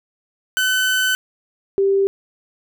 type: tone pair in turn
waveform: 30% pulse / sine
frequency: 1515 / 392.6 Hz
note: F#6 / G4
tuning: +40 / +3 cents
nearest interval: octave + major seventh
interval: 2337 cents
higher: first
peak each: -13 dBFS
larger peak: neither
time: 0.57-1.15 / 1.78-2.07 s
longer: first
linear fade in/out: 0 ms
effects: none